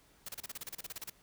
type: noise bursts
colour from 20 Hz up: white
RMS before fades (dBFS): -42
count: 15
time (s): 0.26-1.099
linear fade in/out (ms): 5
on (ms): 27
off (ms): 31
effects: pink hiss -65 dBFS RMS until 1.22 s